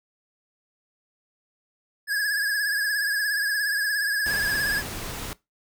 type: tone with vibrato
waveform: square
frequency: 1674 Hz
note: G#6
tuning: 13 cents sharp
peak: -23 dBFS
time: 2.07-4.83 s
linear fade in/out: 50 ms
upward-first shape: triangle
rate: 17 Hz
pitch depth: 75 cents each way
type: noise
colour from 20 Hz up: pink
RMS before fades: -34 dBFS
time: 4.26-5.33 s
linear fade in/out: 0 ms
effects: noise-tail reverb RT60 0.2 s tail -20 dB re dry